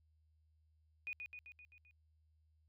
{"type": "tone with echo", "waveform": "sine", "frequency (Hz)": 2470, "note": "D#7", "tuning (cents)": -13, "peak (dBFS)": -40, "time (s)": [1.07, 1.13], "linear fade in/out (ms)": 0, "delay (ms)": 130, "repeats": 6, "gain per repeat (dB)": -4, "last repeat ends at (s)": 1.91, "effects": ["added 78 Hz sine -70 dBFS peak until 2.68 s"]}